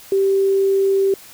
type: tone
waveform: sine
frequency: 390 Hz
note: G4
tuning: 9 cents flat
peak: -13 dBFS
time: 0.12-1.14 s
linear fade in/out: 2 ms
effects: white hiss -42 dBFS RMS until 1.33 s